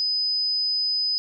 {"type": "tone", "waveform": "sine", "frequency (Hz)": 5010, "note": "D#8", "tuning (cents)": 11, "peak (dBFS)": -21, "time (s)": [0, 1.18], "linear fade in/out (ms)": 0, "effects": []}